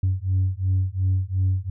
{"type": "beating tone pair", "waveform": "sine", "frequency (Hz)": [92.7, 95.5], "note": ["F#2", "G2"], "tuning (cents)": [4, -45], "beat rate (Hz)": 2.8, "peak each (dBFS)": [-21, -21], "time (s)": [0.03, 1.7], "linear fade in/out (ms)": 5, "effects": ["tanh soft clip ceiling -15 dBFS"]}